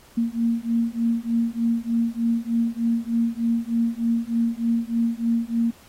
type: beating tone pair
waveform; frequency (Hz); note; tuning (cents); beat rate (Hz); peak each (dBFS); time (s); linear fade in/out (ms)
sine; 230 / 233.3; A#3 / A#3; -23 / +2; 3.3; -23; 0.17-5.71; 10
effects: pink hiss -52 dBFS RMS until 5.88 s + AAC 48 kbps